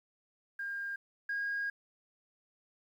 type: tone pair in turn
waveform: sine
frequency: 1607 / 1632.3 Hz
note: G6 / G#6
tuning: +43 / -30 cents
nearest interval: unison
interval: 27 cents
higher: second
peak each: -35 / -31 dBFS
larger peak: second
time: 0.59-0.96 / 1.29-1.7 s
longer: second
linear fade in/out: 5 ms
effects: tanh soft clip ceiling -29 dBFS + 11-bit